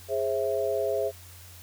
sine chord, Ab augmented, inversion none, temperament equal with one note detuned, 415.3 / 533 / 659.3 Hz, Ab4 / C5 / E5, 0 / +32 / 0 cents, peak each -29 dBFS, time 0.08-1.12 s, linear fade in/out 50 ms, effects added 89 Hz sine -48 dBFS peak until 1.62 s + white hiss -50 dBFS RMS until 1.62 s

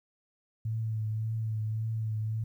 sine tone with vibrato, 110.1 Hz, A2, 2 cents sharp, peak -29 dBFS, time 0.65-2.44 s, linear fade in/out 5 ms, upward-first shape triangle, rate 1.8 Hz, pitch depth 34 cents each way, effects 11-bit

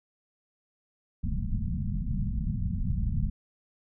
pink low-pass noise, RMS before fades -29 dBFS, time 1.23-3.3 s, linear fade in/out 10 ms, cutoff 230 Hz, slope 96 dB/octave, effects none

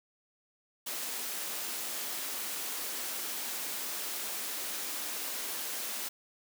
white high-pass noise, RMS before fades -37 dBFS, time 0.86-6.09 s, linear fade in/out 10 ms, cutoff 210 Hz, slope 24 dB/octave, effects none

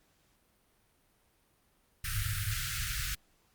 pink band-stop noise, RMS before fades -35 dBFS, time 2.04-3.15 s, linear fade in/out 5 ms, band 150 to 1300 Hz, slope 96 dB/octave
sine tone bursts, 103.83 Hz, G#2, in tune, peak -32 dBFS, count 4, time 2.15-2.545 s, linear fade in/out 10 ms, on 83 ms, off 21 ms
effects pink hiss -70 dBFS RMS until 3.54 s + Opus 48 kbps

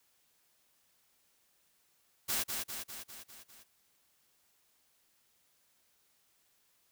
white noise with echo, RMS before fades -33 dBFS, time 2.28-2.44 s, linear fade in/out 20 ms, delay 200 ms, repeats 6, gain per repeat -4 dB, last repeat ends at 3.64 s, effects white hiss -72 dBFS RMS until 6.91 s

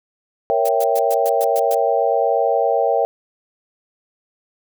sine chord, A# diminished seventh, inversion none, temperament equal with one note detuned, 466.2 / 554.4 / 663.1 / 784 Hz, A#4 / C#5 / E5 / G5, 0 / 0 / +10 / 0 cents, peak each -20 dBFS, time 0.5-3.05 s, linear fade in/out 0 ms
blue noise bursts, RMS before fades -29 dBFS, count 8, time 0.65-1.748 s, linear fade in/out 5 ms, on 41 ms, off 110 ms
effects none

